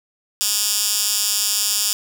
10% pulse tone with high-pass filter, 206.9 Hz, G#3, 6 cents flat, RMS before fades -20 dBFS, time 0.41-1.93 s, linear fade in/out 0 ms, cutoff 5600 Hz, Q 1.2, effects none

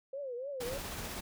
sine tone with vibrato, 523.3 Hz, C5, in tune, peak -37 dBFS, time 0.13-0.78 s, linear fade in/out 5 ms, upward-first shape triangle, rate 3.4 Hz, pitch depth 190 cents each way
pink noise with tremolo, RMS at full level -40 dBFS, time 0.6-1.21 s, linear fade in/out 10 ms, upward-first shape sine, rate 16 Hz, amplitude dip 25%
effects none

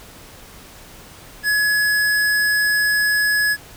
square tone, 1690 Hz, G#6, 30 cents sharp, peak -16 dBFS, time 1.43-3.57 s, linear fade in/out 50 ms, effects pink hiss -42 dBFS RMS until 3.76 s

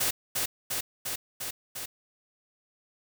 white noise with echo, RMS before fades -27 dBFS, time 0-0.11 s, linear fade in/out 10 ms, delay 350 ms, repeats 5, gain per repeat -2 dB, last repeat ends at 1.86 s, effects none

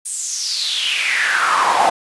brown noise with high-pass filter sweep, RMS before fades -18 dBFS, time 0.05-1.9 s, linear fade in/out 10 ms, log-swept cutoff 9000 to 720 Hz, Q 5.6, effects resampled to 24000 Hz

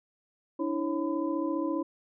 sine tone cluster, 291.4 / 326.2 / 546 / 1008 Hz, D4 / E4 / C#5 / B5, -13 / -18 / -26 / +35 cents, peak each -32 / -30 / -36 / -38 dBFS, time 0.59-1.83 s, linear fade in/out 10 ms, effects none

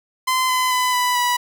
sawtooth tone with pitch steps, 1030 / 1017 / 1004.2 / 991.5 / 979 Hz, C6 / C6 / B5 / B5 / B5, -28 / -50 / +29 / +7 / -15 cents, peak -13 dBFS, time 0.27-1.37 s, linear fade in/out 10 ms, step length 220 ms, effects none

